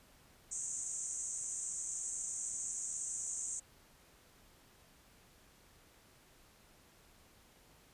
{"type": "band-pass noise", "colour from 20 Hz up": "white", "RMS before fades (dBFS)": -41, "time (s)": [0.51, 3.6], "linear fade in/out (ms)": 10, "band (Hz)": [6300, 8400], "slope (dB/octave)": 96, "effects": ["pink hiss -64 dBFS RMS until 7.93 s", "resampled to 32000 Hz"]}